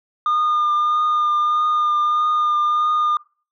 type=tone with vibrato; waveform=sine; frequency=1213 Hz; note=D#6; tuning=44 cents flat; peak=-13 dBFS; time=0.26-3.17 s; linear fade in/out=2 ms; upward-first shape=triangle; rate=1.6 Hz; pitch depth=20 cents each way; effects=noise-tail reverb RT60 0.4 s tail -26 dB re dry + tanh soft clip ceiling -14 dBFS